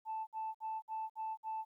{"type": "tone bursts", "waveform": "sine", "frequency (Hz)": 880, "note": "A5", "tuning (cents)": 0, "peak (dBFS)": -36, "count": 6, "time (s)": [0.05, 1.65], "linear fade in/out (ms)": 50, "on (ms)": 220, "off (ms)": 56, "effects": ["tanh soft clip ceiling -33 dBFS", "13-bit"]}